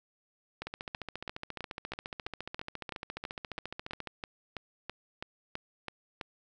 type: two click trains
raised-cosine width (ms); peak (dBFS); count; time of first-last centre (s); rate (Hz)
0.3; -21 / -22; 18 / 50; 0.62-6.212 / 0.67-4.073; 3.04 / 14.4
effects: none